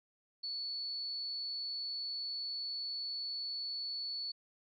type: tone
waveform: sine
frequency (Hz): 4435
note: C#8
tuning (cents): 0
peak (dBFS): -37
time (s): 0.43-4.32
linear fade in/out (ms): 10
effects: none